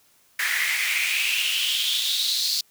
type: noise with high-pass filter sweep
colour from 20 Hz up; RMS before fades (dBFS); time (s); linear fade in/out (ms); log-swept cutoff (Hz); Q
pink; -24; 0.39-2.61; 5; 1800 to 4500; 6.4
effects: white hiss -60 dBFS RMS until 2.7 s